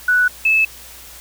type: tone pair in turn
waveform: sine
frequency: 1480 / 2611 Hz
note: F#6 / E7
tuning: 0 / -17 cents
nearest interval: minor seventh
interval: 983 cents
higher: second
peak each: -11 dBFS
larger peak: neither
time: 0.08-0.28 / 0.45-0.65 s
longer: neither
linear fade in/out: 5 ms
effects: added 60 Hz sine -46 dBFS peak until 1.2 s + white hiss -39 dBFS RMS until 1.2 s